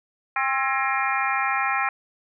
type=harmonic tone with a mistuned harmonic; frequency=266.7 Hz; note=C4; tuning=33 cents sharp; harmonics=3 / 4 / 5 / 6 / 7 / 8 / 9; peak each=-27 / -28 / -27 / -32 / -29 / -33 / -29 dBFS; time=0.36-1.89 s; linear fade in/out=2 ms; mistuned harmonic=6; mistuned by=+82 cents; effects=none